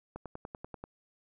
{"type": "click train", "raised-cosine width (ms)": 1, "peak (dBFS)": -27, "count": 8, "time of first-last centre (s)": [0.16, 0.84], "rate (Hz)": 10.3, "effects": []}